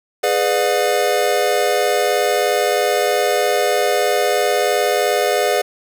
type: chord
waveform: square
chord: G# diminished seventh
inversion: none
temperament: just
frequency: 415.3 / 498.4 / 598 / 717.6 Hz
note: G#4 / B4 / D5 / F5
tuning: 0 / +16 / +31 / +47 cents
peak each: -21 dBFS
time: 0.23-5.62 s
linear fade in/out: 10 ms
effects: none